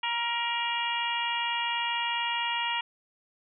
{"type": "harmonic tone with a mistuned harmonic", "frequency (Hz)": 472.2, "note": "A#4", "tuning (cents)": 22, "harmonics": [2, 3, 4, 5, 6, 7], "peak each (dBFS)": [-31, -40, -36, -35, -32, -38], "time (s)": [0.03, 2.81], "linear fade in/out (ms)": 5, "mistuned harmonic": 3, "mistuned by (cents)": -31, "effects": []}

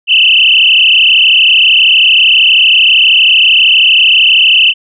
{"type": "tone with frequency modulation", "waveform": "sine", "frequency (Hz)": 2854, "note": "F7", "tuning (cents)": 37, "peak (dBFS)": -3, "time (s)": [0.07, 4.74], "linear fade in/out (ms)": 50, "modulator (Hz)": 32.8, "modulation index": 7, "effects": []}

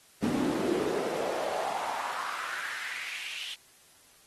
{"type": "noise with high-pass filter sweep", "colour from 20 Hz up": "brown", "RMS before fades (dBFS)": -33, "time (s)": [0.22, 3.55], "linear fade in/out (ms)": 10, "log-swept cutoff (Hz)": [230, 3200], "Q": 3.8, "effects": ["white hiss -59 dBFS RMS until 4.26 s", "AAC 32 kbps"]}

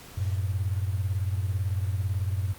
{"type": "beating tone pair", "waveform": "sine", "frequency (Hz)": [92.5, 110.5], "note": ["F#2", "A2"], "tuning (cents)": [0, 8], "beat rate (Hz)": 18, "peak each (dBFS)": [-26, -31], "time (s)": [0.17, 2.54], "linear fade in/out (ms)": 10, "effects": ["pink hiss -47 dBFS RMS until 2.58 s", "Opus 48 kbps"]}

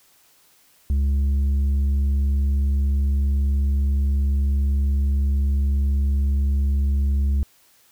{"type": "tone with tanh clipping", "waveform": "sine", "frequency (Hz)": 69.6, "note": "C#2", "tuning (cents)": 8, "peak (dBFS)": -18, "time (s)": [0.9, 7.43], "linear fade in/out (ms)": 0, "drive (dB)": 5, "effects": ["white hiss -57 dBFS RMS until 7.91 s"]}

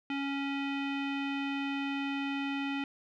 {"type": "tone with low-pass filter", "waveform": "square", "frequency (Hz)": 277.8, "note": "C#4", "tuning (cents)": 4, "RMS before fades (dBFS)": -34, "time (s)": [0.1, 2.84], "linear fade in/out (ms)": 2, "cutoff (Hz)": 2700, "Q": 3.7, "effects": []}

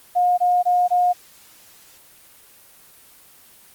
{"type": "tone bursts", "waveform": "sine", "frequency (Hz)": 716, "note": "F5", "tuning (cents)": 43, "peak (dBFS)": -14, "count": 4, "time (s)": [0.15, 1.133], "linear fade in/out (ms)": 20, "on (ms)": 230, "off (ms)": 21, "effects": ["white hiss -49 dBFS RMS until 3.74 s", "Opus 24 kbps"]}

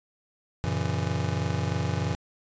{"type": "chord", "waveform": "square", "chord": "F# dominant seventh", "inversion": "none", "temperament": "just", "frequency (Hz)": [92.5, 115.62, 138.75, 166.5], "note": ["F#2", "A#2", "C#3", "E3"], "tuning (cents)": [0, -14, 2, 18], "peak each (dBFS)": [-31, -32, -34, -32], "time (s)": [0.64, 2.15], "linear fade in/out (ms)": 0, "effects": ["resampled to 16000 Hz"]}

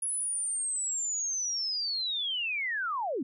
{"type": "linear sweep", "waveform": "sine", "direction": "down", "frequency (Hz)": [10450, 223.5], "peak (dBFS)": -29, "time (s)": [0.02, 3.23], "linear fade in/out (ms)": 5, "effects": []}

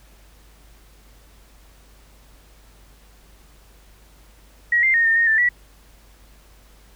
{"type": "tone with pitch steps", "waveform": "sine", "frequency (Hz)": [1905, 2093, 1851, 1814, 1853, 1772, 1944], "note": ["A#6", "C7", "A#6", "A#6", "A#6", "A6", "B6"], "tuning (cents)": [37, 0, -13, -48, -11, 12, -28], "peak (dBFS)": -14, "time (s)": [4.72, 5.49], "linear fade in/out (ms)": 5, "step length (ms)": 110, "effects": ["added 50 Hz sine -49 dBFS peak until 6.95 s", "pink hiss -54 dBFS RMS until 6.95 s"]}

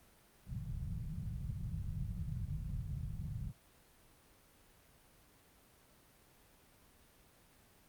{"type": "low-pass noise", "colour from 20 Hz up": "white", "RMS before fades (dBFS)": -41, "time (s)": [0.46, 3.53], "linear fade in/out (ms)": 50, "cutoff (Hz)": 170, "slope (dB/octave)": 48, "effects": ["pink hiss -65 dBFS RMS until 7.88 s", "Opus 32 kbps"]}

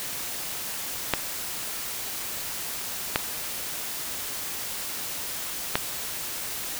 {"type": "clicks", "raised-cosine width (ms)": 0.3, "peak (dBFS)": -4, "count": 3, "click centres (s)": [1.137, 3.159, 5.755], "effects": ["white hiss -33 dBFS RMS until 6.79 s"]}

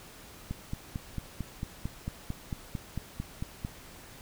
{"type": "click train", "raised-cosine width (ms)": 5, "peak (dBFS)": -21, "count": 15, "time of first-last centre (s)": [0.51, 3.649], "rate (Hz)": 4.46, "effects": ["pink hiss -50 dBFS RMS until 4.21 s"]}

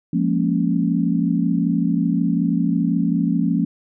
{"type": "chord", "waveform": "sine", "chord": "Bb minor seventh", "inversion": "second", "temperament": "equal", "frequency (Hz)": [174.61, 207.7, 233.1, 277.2], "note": ["F3", "Ab3", "Bb3", "Db4"], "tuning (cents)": [0, 0, 0, 0], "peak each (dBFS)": [-20, -24, -22, -22], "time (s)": [0.13, 3.65], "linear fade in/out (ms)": 5, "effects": []}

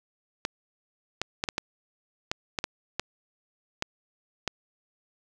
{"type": "clicks", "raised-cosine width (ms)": 0.2, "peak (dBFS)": -10, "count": 11, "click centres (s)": [0.451, 1.216, 1.439, 1.488, 1.581, 2.315, 2.588, 2.641, 2.996, 3.824, 4.477], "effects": []}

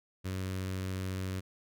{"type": "tone with notch filter", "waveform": "sawtooth", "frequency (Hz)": 94, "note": "F#2", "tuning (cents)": 28, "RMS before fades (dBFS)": -36, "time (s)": [0.24, 1.41], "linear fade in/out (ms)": 20, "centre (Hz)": 790, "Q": 1.5, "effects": []}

